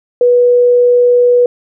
sine tone, 488.5 Hz, B4, 19 cents flat, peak -5 dBFS, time 0.21-1.46 s, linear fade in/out 2 ms, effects none

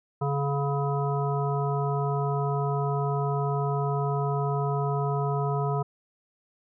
harmonic tone, 141 Hz, C#3, 30 cents sharp, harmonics 1 / 3 / 5 / 7 / 9, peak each -26 / -31 / -33 / -34 / -36 dBFS, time 0.21-5.83 s, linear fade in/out 10 ms, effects none

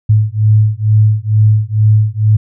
sine beating tone pair, 106.3 / 108.5 Hz, G#2 / A2, +41 / -24 cents, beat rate 2.2 Hz, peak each -10 dBFS, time 0.09-2.37 s, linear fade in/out 10 ms, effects none

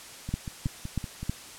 two click trains, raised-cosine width 5 ms, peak -15 / -22 dBFS, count 4 / 6, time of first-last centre 0.34-1.295 / 0.29-1.23 s, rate 3.14 / 5.32 Hz, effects white hiss -45 dBFS RMS until 1.58 s + low-pass 10000 Hz 12 dB/octave

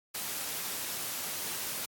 white noise, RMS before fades -36 dBFS, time 0.14-1.86 s, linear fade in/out 10 ms, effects high-pass 100 Hz 12 dB/octave + AAC 64 kbps

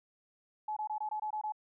sine tone bursts, 854 Hz, G#5, 48 cents sharp, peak -33 dBFS, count 8, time 0.68-1.522 s, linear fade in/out 5 ms, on 86 ms, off 22 ms, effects none

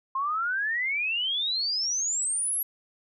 sine exponential sweep, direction up, 1050 to 11650 Hz, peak -25 dBFS, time 0.15-2.63 s, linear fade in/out 5 ms, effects none

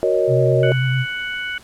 sine chord, D# minor seventh, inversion first, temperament equal, 370 / 466.2 / 554.4 / 622.3 Hz, F#4 / A#4 / C#5 / D#5, 0 / 0 / 0 / 0 cents, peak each -20 dBFS, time 0.03-0.72 s, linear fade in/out 0 ms
sine tone with vibrato, 129.5 Hz, C3, 17 cents flat, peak -16 dBFS, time 0.27-1.06 s, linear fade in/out 50 ms, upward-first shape sine, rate 9.1 Hz, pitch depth 30 cents each way
harmonic tone, 742 Hz, F#5, 5 cents sharp, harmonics 2 / 3 / 4, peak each -25 / -29 / -31 dBFS, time 0.63-1.58 s, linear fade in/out 2 ms
effects pink hiss -46 dBFS RMS until 1.63 s + low-pass 12000 Hz 12 dB/octave

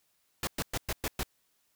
pink noise bursts, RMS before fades -32 dBFS, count 6, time 0.43-1.232 s, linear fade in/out 2 ms, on 42 ms, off 110 ms, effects white hiss -73 dBFS RMS until 1.75 s

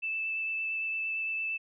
sine tone with vibrato, 2637 Hz, E7, in tune, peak -30 dBFS, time 0.02-1.58 s, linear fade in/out 20 ms, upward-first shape triangle, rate 8.8 Hz, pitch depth 11 cents each way, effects none

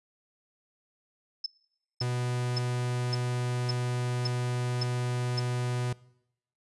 sine tone bursts, 5240 Hz, E8, 11 cents flat, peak -28 dBFS, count 8, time 1.44-5.396 s, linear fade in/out 5 ms, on 22 ms, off 540 ms
45% pulse tone, 123.47 Hz, B2, in tune, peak -28 dBFS, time 2.01-5.93 s, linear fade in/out 5 ms
effects noise-tail reverb RT60 0.8 s tail -22 dB re dry + resampled to 24000 Hz

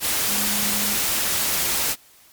sine tone in noise, 206.3 Hz, G#3, 11 cents flat, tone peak -30 dBFS, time 0.27-0.98 s, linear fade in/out 50 ms, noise white, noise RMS -22 dBFS, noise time 0-1.96 s, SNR -11 dB, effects white hiss -52 dBFS RMS until 2.32 s + MP3 96 kbps

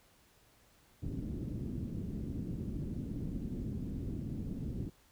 white low-pass noise, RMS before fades -39 dBFS, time 1.02-4.9 s, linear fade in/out 10 ms, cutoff 270 Hz, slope 24 dB/octave, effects pink hiss -66 dBFS RMS until 5.11 s

